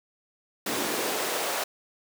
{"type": "noise with high-pass filter sweep", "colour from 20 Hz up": "pink", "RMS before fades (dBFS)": -29, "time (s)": [0.66, 1.64], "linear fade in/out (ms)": 5, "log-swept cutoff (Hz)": [260, 610], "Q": 1.6, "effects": []}